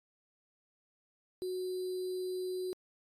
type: tone with sample-and-hold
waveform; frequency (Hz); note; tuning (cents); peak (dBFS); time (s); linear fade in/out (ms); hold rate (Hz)
sine; 368.1; F#4; -9; -34; 1.42-2.73; 0; 4410
effects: AAC 48 kbps